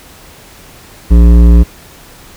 triangle tone with hard clipping, 58.27 Hz, A#1, in tune, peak -3 dBFS, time 1.1-1.64 s, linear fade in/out 20 ms, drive 16 dB, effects pink hiss -37 dBFS RMS until 2.36 s

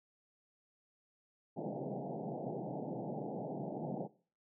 pink band-pass noise, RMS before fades -41 dBFS, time 1.56-4.08 s, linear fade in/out 20 ms, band 130 to 840 Hz, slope 96 dB/octave, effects noise-tail reverb RT60 0.4 s tail -19 dB re dry

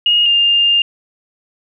sine tone pair in turn, 2865 / 2808 Hz, F7 / F7, +44 / +9 cents, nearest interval unison, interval 35 cents, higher first, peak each -9 dBFS, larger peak neither, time 0.06-0.26 / 0.26-0.82 s, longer second, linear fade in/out 2 ms, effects none

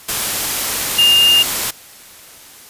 sine tone in noise, 2818 Hz, F7, 15 cents sharp, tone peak -8 dBFS, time 0.98-1.43 s, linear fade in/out 10 ms, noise white, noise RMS -19 dBFS, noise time 0.08-1.71 s, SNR +8 dB, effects white hiss -40 dBFS RMS until 2.69 s + resampled to 32000 Hz

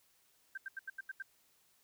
sine tone bursts, 1568 Hz, G6, in tune, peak -39 dBFS, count 7, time 0.55-1.224 s, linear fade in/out 5 ms, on 26 ms, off 82 ms, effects white hiss -71 dBFS RMS until 1.83 s

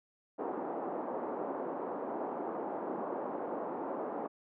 pink band-pass noise, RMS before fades -38 dBFS, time 0.38-4.28 s, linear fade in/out 20 ms, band 280 to 980 Hz, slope 24 dB/octave, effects none

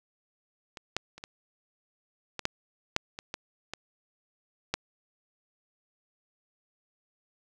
clicks, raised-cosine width 0.2 ms, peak -24 / -11 / -29 / -22 / -17 / -9 / -7 / -21 / -17 / -18 / -10 dBFS, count 11, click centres 0.772 / 0.966 / 1.18 / 1.239 / 2.393 / 2.454 / 2.964 / 3.189 / 3.341 / 3.736 / 4.74 s, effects none

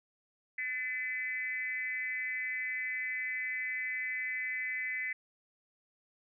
sine tone with frequency modulation, 2028 Hz, B6, 45 cents sharp, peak -33 dBFS, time 0.58-5.13 s, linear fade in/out 5 ms, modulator 260 Hz, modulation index 0.79, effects none

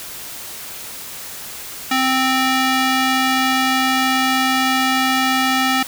square tone with band-pass filter, 261.6 Hz, C4, in tune, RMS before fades -17 dBFS, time 1.91-5.83 s, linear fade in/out 5 ms, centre 2300 Hz, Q 0.61, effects white hiss -32 dBFS RMS until 5.87 s

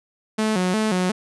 sawtooth tone with vibrato, 199.1 Hz, G3, 27 cents sharp, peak -15 dBFS, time 0.38-1.12 s, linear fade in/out 10 ms, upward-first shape square, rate 2.8 Hz, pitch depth 150 cents each way, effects resampled to 24000 Hz

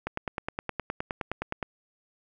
click train, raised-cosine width 0.5 ms, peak -15 dBFS, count 16, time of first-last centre 0.07-1.628 s, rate 9.63 Hz, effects none

